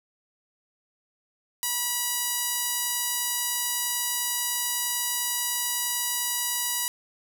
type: tone with band-pass filter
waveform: sawtooth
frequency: 971 Hz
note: B5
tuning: 30 cents flat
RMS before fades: -28 dBFS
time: 1.63-6.88 s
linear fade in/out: 0 ms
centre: 12000 Hz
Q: 0.87
effects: none